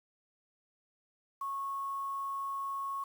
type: tone with quantisation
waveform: sine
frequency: 1099 Hz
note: C#6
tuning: 15 cents flat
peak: -34 dBFS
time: 1.41-3.04 s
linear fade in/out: 5 ms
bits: 9
effects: none